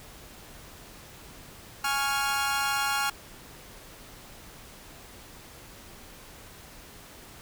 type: chord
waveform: sawtooth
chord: Db major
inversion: second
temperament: equal with one note detuned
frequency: 830.6 / 1104.9 / 1396.9 Hz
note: Ab5 / Db6 / F6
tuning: 0 / -6 / 0 cents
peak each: -26 / -29 / -25 dBFS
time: 1.84-3.1 s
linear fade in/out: 5 ms
effects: pink hiss -48 dBFS RMS until 7.41 s